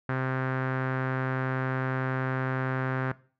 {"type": "tone with low-pass filter", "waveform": "sawtooth", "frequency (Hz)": 130.81, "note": "C3", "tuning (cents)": 0, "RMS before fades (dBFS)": -29, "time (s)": [0.09, 3.12], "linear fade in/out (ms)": 2, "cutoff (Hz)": 1600, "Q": 3.4, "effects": ["noise-tail reverb RT60 0.4 s tail -19 dB re dry"]}